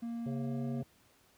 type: tone with pitch glide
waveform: triangle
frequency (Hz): 233.1 to 235.9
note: A#3 to A#3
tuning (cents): 0 to +21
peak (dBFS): -34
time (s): 0.02-0.82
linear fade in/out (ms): 10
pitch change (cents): +21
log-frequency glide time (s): 0.3-0.63
type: harmonic tone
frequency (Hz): 135.2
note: C#3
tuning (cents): -43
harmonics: 1 / 3 / 4 / 5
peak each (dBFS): -37 / -47 / -49 / -51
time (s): 0.26-0.83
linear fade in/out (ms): 2
effects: pink hiss -66 dBFS RMS until 1.37 s + high-pass 60 Hz 12 dB/octave